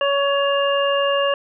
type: harmonic tone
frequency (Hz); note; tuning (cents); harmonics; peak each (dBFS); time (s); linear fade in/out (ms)
561; C#5; +21; 1 / 2 / 3 / 5; -18 / -23 / -27 / -24; 0.01-1.34; 2
effects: none